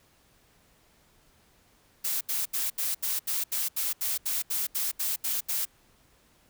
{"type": "noise bursts", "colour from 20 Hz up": "blue", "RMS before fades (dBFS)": -29, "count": 15, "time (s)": [2.04, 5.654], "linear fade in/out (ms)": 10, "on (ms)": 170, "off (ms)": 76, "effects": ["pink hiss -63 dBFS RMS until 6.49 s"]}